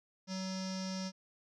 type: tone with low-pass filter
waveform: square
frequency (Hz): 188.6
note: F#3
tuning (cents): +33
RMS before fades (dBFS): -39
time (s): 0.27-1.12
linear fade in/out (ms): 50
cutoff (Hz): 5500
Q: 7.9
effects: none